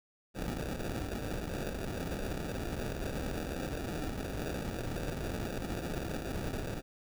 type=noise with sample-and-hold; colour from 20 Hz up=pink; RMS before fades=-37 dBFS; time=0.34-6.82 s; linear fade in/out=50 ms; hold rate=1050 Hz; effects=none